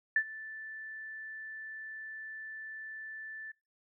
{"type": "tone with ADSR envelope", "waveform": "sine", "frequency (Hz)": 1759, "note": "A6", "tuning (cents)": -1, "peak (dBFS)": -22, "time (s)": [0.16, 3.52], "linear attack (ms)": 3, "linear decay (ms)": 66, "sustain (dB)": -19, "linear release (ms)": 10, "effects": ["noise-tail reverb RT60 0.3 s tail -26 dB re dry"]}